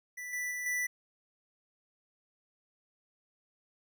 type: tone with level steps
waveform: square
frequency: 1976 Hz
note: B6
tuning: in tune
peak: -40 / -34 / -36 / -31 dBFS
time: 0.17-0.87 s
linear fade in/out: 10 ms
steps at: 0.33 / 0.51 / 0.66 s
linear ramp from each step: 2 ms
effects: none